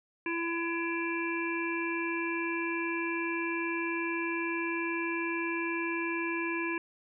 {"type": "harmonic tone", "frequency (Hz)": 336.1, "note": "E4", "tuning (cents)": 34, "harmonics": [1, 3, 5, 7, 8], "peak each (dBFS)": [-33, -38, -38, -36, -42], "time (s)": [0.26, 6.78], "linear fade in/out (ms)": 2, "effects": []}